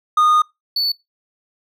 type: tone pair in turn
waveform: triangle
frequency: 1229 / 4469 Hz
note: D#6 / C#8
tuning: -22 / +13 cents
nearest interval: octave + minor seventh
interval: 2235 cents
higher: second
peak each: -9 / -15 dBFS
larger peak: first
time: 0.17-0.42 / 0.76-0.92 s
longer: first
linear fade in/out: 5 ms
effects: noise-tail reverb RT60 0.2 s tail -23 dB re dry